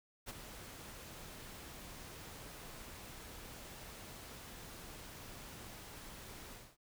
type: noise with ADSR envelope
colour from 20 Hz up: pink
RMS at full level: -43 dBFS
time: 0.26-6.77 s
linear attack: 31 ms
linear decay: 26 ms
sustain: -8 dB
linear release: 250 ms
effects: none